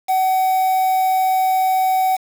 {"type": "tone with quantisation", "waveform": "triangle", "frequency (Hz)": 753, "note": "F#5", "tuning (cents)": 30, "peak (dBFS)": -12, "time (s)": [0.08, 2.17], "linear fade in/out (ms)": 20, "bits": 5, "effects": []}